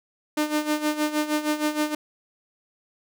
sawtooth tone with tremolo, 302.1 Hz, D4, 49 cents sharp, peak -16 dBFS, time 0.37-1.95 s, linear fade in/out 5 ms, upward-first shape sine, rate 6.4 Hz, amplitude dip 75%, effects none

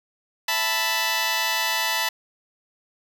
10% pulse chord, E suspended fourth, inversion none, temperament just, 659.3 / 879 / 988.9 Hz, E5 / A5 / B5, 0 / -2 / +2 cents, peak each -23 / -17 / -17 dBFS, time 0.48-2.09 s, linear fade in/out 5 ms, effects none

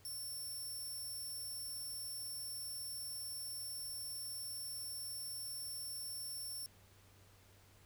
5% pulse tone, 5420 Hz, E8, 47 cents sharp, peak -37 dBFS, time 0.05-6.66 s, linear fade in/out 0 ms, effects added 96 Hz sine -65 dBFS peak until 7.85 s + pink hiss -66 dBFS RMS until 7.85 s

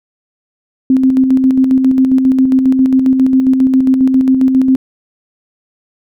sine tone with tremolo, 261.9 Hz, C4, 2 cents sharp, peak -5 dBFS, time 0.9-4.76 s, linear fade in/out 2 ms, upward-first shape square, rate 7.4 Hz, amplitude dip 40%, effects none

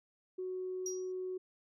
sine tone, 370 Hz, F#4, in tune, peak -36 dBFS, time 0.38-1.38 s, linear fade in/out 10 ms
sine tone with exponential decay, 5730 Hz, F8, 44 cents sharp, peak -33 dBFS, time 0.86-1.12 s, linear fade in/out 2 ms, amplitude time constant 55 ms
effects tanh soft clip ceiling -30 dBFS

